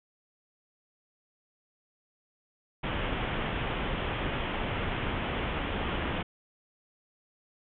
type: low-pass noise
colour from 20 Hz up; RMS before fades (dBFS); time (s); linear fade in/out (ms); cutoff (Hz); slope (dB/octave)
pink; -32; 2.83-6.23; 10; 3400; 96
effects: none